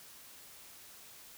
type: silence
effects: white hiss -54 dBFS RMS until 1.37 s